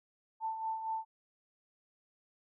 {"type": "tone with tremolo", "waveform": "sine", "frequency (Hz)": 888, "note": "A5", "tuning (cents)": 16, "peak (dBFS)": -32, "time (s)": [0.4, 1.05], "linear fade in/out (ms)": 50, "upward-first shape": "sine", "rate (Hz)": 4.3, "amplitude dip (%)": 55, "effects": []}